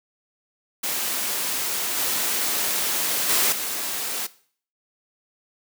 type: noise with level steps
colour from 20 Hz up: white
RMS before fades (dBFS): -26 / -24 / -20 / -28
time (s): 0.83-4.27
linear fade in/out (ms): 10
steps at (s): 1.97 / 3.29 / 3.52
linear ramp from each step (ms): 5
effects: noise-tail reverb RT60 0.5 s tail -18 dB re dry + high-pass 200 Hz 12 dB/octave